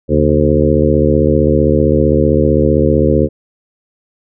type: harmonic tone with a mistuned harmonic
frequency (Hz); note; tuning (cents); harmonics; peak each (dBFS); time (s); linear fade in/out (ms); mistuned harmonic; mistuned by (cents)
75.5; D2; +48; 1 / 2 / 3 / 4 / 5 / 6 / 7; -16 / -16 / -16 / -16 / -16 / -16 / -16; 0.08-3.29; 50; 2; -110
effects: none